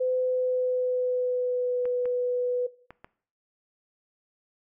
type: tone with pitch glide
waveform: sine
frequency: 509 to 494.2 Hz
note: C5 to B4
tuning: -48 to +1 cents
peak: -23 dBFS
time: 0-2.67 s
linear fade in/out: 10 ms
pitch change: -51 cents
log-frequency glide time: 0.14-1.88 s
type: clicks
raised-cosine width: 0.5 ms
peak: -28 dBFS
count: 4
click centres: 1.855 / 2.056 / 2.906 / 3.045 s
effects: noise-tail reverb RT60 0.5 s tail -19 dB re dry